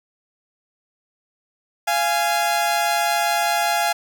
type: tone pair together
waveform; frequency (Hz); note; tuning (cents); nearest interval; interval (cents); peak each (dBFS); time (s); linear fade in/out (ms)
sawtooth; 691.3 / 830.6; F5 / G#5; -18 / 0; minor third; 318; -17; 1.87-3.93; 10
effects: 8-bit